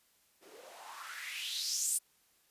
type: noise with band-pass filter sweep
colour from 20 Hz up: blue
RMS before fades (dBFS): -39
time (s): 0.41-1.99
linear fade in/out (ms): 20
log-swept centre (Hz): 330 to 9500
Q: 4.5
effects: white hiss -70 dBFS RMS until 2.5 s + resampled to 32000 Hz